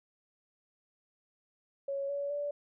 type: tone with pitch steps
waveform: sine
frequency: 554.4 / 566.7 / 579.3 Hz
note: C#5 / C#5 / D5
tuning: 0 / +38 / -24 cents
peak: -32 dBFS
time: 1.88-2.51 s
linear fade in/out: 5 ms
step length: 210 ms
effects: none